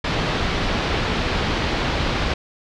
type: low-pass noise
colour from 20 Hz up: pink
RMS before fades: -22 dBFS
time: 0.04-2.34 s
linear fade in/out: 5 ms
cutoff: 4400 Hz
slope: 24 dB/octave
effects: none